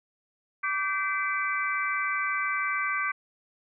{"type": "harmonic tone with a mistuned harmonic", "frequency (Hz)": 387.1, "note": "G4", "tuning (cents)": -22, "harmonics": [3, 4, 5, 6], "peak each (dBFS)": [-30, -31, -32, -33], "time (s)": [0.63, 3.12], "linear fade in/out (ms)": 10, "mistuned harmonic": 5, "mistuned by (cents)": 78, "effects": []}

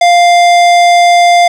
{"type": "tone with hard clipping", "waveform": "sine", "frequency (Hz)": 698.5, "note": "F5", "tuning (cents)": 0, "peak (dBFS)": -5, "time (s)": [0.01, 1.48], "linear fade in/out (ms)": 5, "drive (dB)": 16, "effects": []}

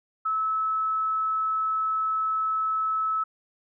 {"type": "tone", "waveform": "sine", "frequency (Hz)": 1300, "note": "E6", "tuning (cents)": -24, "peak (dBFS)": -23, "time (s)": [0.25, 3.24], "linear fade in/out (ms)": 10, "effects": []}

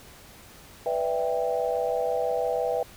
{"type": "chord", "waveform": "sine", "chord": "E minor seventh", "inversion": "second", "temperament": "just", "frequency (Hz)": [494.4, 593.3, 659.3, 791.1], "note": ["B4", "D5", "E5", "G5"], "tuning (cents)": [2, 18, 0, 16], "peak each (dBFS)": [-27, -32, -29, -31], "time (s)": [0.86, 2.83], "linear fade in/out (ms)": 2, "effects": ["pink hiss -49 dBFS RMS until 2.96 s"]}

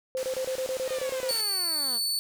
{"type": "tone bursts", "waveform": "sine", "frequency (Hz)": 520, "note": "C5", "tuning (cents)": -11, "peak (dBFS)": -27, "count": 11, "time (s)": [0.15, 1.31], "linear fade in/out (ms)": 0, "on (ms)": 80, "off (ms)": 28}
{"type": "band-pass noise", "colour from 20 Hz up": "white", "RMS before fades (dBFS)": -41, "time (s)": [0.17, 1.41], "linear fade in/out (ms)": 0, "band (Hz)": [270, 8600], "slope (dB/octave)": 12}
{"type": "linear sweep", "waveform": "10% pulse", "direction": "down", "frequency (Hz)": [637, 220.3], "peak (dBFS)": -31, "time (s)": [0.85, 2], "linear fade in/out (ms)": 50}
{"type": "tone", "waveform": "sawtooth", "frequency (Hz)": 4476, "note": "C#8", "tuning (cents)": 16, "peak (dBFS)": -23, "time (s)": [1.29, 2.19], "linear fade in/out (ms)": 0}
{"effects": []}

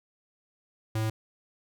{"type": "tone", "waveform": "square", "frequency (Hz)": 110, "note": "A2", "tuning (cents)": 0, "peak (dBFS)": -27, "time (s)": [0.95, 1.1], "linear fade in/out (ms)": 5, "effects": []}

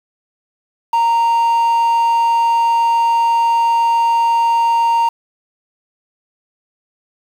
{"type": "tone with quantisation", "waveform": "triangle", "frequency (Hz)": 927, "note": "A#5", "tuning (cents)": -10, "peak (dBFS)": -9, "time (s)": [0.93, 5.09], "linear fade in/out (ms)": 5, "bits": 6, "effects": []}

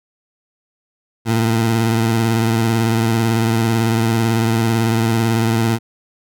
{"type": "tone with vibrato", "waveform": "20% pulse", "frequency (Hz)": 113.6, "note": "A#2", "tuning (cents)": -44, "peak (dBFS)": -9, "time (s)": [1.25, 5.79], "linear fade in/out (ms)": 50, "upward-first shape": "sine", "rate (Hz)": 18, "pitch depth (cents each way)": 48, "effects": []}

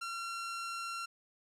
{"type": "tone", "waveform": "sawtooth", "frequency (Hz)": 1367, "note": "F6", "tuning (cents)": -37, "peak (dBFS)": -34, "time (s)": [0.01, 1.06], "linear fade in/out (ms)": 10, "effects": ["low-pass 9000 Hz 12 dB/octave", "12-bit"]}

